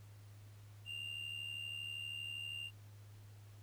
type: tone with amplitude modulation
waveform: triangle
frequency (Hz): 2794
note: F7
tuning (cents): 0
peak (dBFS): -38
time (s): 0.85-2.71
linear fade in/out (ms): 50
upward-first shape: sine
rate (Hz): 72.6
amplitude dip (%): 65
effects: added 103 Hz sine -54 dBFS peak until 3.62 s + pink hiss -67 dBFS RMS until 3.62 s